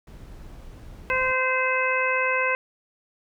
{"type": "noise", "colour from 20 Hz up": "brown", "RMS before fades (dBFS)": -42, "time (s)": [0.07, 1.32], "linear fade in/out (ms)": 2}
{"type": "harmonic tone", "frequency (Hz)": 516, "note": "C5", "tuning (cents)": -24, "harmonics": [1, 2, 3, 4, 5], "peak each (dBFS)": [-27, -27, -27, -27, -27], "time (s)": [1.1, 2.55], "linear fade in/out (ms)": 0}
{"effects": []}